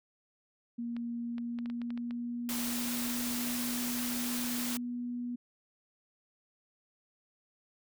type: tone with pitch glide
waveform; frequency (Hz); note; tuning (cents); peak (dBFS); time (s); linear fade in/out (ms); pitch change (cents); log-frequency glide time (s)
sine; 236 to 242.9; A#3 to B3; +22 to -29; -34; 0.78-5.36; 10; +49; 1.16-3.55
type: clicks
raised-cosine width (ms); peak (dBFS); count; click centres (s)
0.3; -32; 12; 0.966 / 1.382 / 1.588 / 1.659 / 1.7 / 1.817 / 1.905 / 1.976 / 2.109 / 2.791 / 2.929 / 3.409
type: noise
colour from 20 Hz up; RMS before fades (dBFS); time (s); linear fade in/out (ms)
white; -37; 2.49-4.77; 0
effects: none